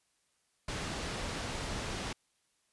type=low-pass noise; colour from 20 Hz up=pink; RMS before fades=-38 dBFS; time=0.68-2.13 s; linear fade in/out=5 ms; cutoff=7000 Hz; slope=12 dB/octave; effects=white hiss -75 dBFS RMS until 2.72 s + resampled to 24000 Hz